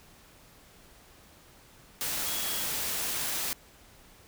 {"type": "tone in noise", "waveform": "sine", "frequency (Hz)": 3322, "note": "G#7", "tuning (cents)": 0, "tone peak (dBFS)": -40, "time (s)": [2.27, 2.63], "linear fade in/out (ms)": 0, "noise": "white", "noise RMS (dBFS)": -32, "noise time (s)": [2.01, 3.53], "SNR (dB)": -11, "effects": ["pink hiss -56 dBFS RMS until 4.27 s"]}